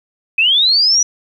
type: linear sweep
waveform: sine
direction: up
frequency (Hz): 2489 to 5920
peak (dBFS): -9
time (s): 0.38-1.03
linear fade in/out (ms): 5
effects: 8-bit